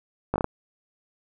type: slowing click train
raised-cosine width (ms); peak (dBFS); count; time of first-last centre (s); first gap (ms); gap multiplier
1; -10; 5; 0.34-0.444; 18; 1.25
effects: none